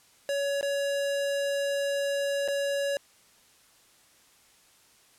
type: tone with dropouts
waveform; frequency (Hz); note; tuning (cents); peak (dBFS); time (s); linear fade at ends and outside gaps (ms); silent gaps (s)
square; 562; C#5; +24; -27; 0.29-2.97; 1; 0.611-0.628 / 2.478-2.484
effects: white hiss -60 dBFS RMS until 5.18 s + low-pass 11000 Hz 12 dB/octave